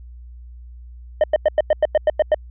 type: tone bursts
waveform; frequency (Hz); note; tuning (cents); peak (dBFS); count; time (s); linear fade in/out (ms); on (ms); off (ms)
triangle; 613; D#5; -26; -9; 10; 1.21-2.345; 2; 28; 95
effects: added 60 Hz sine -36 dBFS peak until 2.5 s + resampled to 8000 Hz